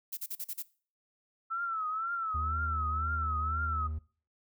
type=noise bursts; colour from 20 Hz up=violet; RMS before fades=-37 dBFS; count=6; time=0.12-0.627 s; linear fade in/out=10 ms; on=52 ms; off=39 ms
type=tone with vibrato; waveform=sine; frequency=1318.5 Hz; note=E6; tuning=in tune; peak=-31 dBFS; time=1.5-3.88 s; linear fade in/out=20 ms; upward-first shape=triangle; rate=2 Hz; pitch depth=110 cents each way
type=tone; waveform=triangle; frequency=77.7 Hz; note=D#2; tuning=2 cents flat; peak=-31 dBFS; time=2.34-3.99 s; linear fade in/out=10 ms
effects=noise-tail reverb RT60 0.4 s tail -20 dB re dry